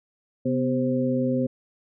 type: harmonic tone with a mistuned harmonic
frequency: 131.1 Hz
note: C3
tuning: 4 cents sharp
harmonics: 1 / 2 / 3 / 4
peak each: -29 / -23 / -32 / -27 dBFS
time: 0.45-1.47 s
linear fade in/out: 10 ms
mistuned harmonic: 2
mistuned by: -77 cents
effects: none